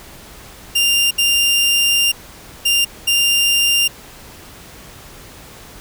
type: tone bursts at uneven times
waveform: sawtooth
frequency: 2794 Hz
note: F7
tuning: in tune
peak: -9 dBFS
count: 4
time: 0.75-1.11 / 1.18-2.12 / 2.65-2.85 / 3.07-3.88 s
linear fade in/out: 10 ms
effects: pink hiss -39 dBFS RMS until 5.8 s